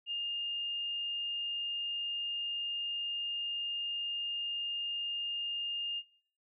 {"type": "tone", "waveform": "sine", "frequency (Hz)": 2821, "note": "F7", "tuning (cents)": 17, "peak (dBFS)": -33, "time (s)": [0.06, 6.03], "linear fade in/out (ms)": 50, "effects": ["noise-tail reverb RT60 0.5 s tail -19 dB re dry"]}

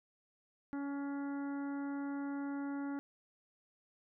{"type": "harmonic tone", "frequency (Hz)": 281.3, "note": "C#4", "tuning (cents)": 26, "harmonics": [1, 2, 3, 4, 5, 6, 7], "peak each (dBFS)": [-37, -53, -50, -56, -52, -60, -62], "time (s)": [0.73, 2.99], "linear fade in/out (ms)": 0, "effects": []}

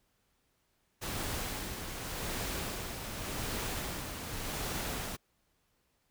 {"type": "noise with tremolo", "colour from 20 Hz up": "pink", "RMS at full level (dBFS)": -36, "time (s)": [1.01, 5.17], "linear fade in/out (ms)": 20, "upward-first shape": "sine", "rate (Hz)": 0.87, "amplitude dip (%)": 45, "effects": ["pink hiss -75 dBFS RMS until 6.1 s"]}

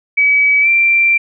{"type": "tone with pitch glide", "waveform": "sine", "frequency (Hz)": [2281, 2357], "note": ["C#7", "D7"], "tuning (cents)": [49, 6], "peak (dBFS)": -8, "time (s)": [0.17, 1.18], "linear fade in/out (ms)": 10, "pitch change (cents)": 57, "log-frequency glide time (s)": [0.61, 0.68], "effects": []}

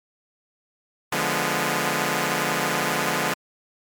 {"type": "chord", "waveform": "5% pulse", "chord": "D diminished seventh", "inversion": "none", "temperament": "equal", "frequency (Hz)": [146.83, 174.61, 207.7, 246.9], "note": ["D3", "F3", "Ab3", "Cb4"], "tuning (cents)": [0, 0, 0, 0], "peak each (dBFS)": -16, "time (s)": [1.12, 3.34], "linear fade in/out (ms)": 5, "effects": ["MP3 96 kbps"]}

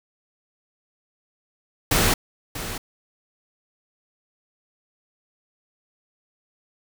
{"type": "noise with echo", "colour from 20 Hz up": "pink", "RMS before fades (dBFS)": -19, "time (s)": [1.91, 2.14], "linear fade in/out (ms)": 5, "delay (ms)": 640, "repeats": 1, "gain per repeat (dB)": -12, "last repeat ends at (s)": 2.78, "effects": []}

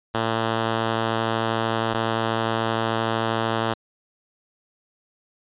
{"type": "tone pair in turn", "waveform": "5% pulse", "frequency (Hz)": [113.1, 113.1], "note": ["A2", "A2"], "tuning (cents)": [48, 48], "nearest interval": "unison", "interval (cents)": 0, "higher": "neither", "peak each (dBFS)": -10, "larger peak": "neither", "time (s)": [[0.14, 1.94], [1.94, 3.74]], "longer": "neither", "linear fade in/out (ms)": 10, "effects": ["resampled to 8000 Hz"]}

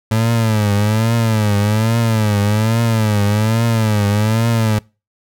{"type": "tone with vibrato", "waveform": "30% pulse", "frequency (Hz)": 108.8, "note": "A2", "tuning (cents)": -19, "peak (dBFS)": -10, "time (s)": [0.11, 4.79], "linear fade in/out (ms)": 5, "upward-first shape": "triangle", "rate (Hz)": 1.2, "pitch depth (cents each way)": 130, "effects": ["noise-tail reverb RT60 0.3 s tail -25 dB re dry"]}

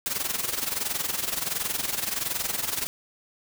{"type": "noise with amplitude modulation", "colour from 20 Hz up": "white", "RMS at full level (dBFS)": -26, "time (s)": [0.06, 2.87], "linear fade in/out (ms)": 0, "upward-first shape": "sine", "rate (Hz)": 21.4, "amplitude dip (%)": 75, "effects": []}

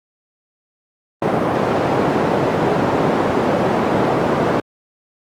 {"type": "band-pass noise", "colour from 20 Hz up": "white", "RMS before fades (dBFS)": -17, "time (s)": [1.22, 4.6], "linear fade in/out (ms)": 2, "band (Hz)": [130, 640], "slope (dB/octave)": 12, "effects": ["high-pass 80 Hz 12 dB/octave", "Opus 32 kbps"]}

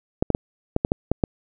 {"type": "clicks", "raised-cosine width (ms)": 2, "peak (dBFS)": -5, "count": 8, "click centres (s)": [0.225, 0.303, 0.349, 0.764, 0.849, 0.919, 1.116, 1.238], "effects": []}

